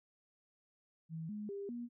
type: tone with pitch steps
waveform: sine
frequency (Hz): 161.7 / 209.7 / 399.7 / 239.2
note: E3 / G#3 / G4 / A#3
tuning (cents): -33 / +17 / +34 / +45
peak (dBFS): -40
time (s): 1.09-1.89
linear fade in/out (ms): 50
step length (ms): 200
effects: none